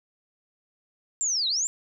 sine linear two-way sweep, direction down then up, 7500 to 3738 to 7500 Hz, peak -23 dBFS, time 1.21-1.67 s, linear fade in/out 0 ms, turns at 1.48 s, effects none

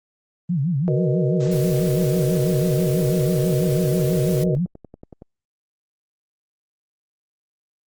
sine tone with vibrato, 155.56 Hz, D#3, in tune, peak -18 dBFS, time 0.49-4.66 s, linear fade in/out 10 ms, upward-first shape sine, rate 6.1 Hz, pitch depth 270 cents each way
sine chord, B major seventh, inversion second, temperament just, 370.4 / 463 / 493.9 / 617.4 Hz, F#4 / A#4 / B4 / D#5, +2 / -12 / 0 / -14 cents, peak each -24 / -28 / -28 / -28 dBFS, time 0.88-4.55 s, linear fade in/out 0 ms
white noise, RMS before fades -36 dBFS, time 1.4-4.44 s, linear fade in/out 5 ms
click train, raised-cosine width 2 ms, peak -26 dBFS, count 36, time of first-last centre 1.95-5.221 s, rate 10.7 Hz
effects Opus 24 kbps

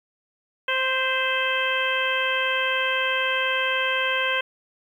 harmonic tone with a mistuned harmonic, 523 Hz, C5, 1 cent flat, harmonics 1 / 2 / 3 / 4 / 5 / 6, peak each -29 / -29 / -26 / -30 / -27 / -29 dBFS, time 0.68-4.41 s, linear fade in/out 5 ms, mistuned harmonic 4, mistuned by -30 cents, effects 9-bit

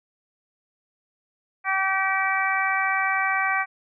harmonic tone, 384.8 Hz, G4, 32 cents flat, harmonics 2 / 3 / 4 / 5 / 6, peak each -27 / -27 / -27 / -27 / -27 dBFS, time 1.64-3.66 s, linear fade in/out 50 ms, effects none

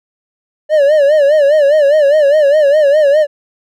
triangle tone with vibrato, 587.3 Hz, D5, in tune, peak -4 dBFS, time 0.69-3.27 s, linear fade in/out 50 ms, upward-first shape sine, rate 4.9 Hz, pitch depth 110 cents each way, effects none

